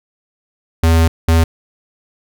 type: tone bursts at uneven times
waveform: square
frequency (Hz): 82.1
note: E2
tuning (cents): -6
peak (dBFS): -9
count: 2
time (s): 0.83-1.08 / 1.28-1.44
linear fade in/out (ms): 5
effects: none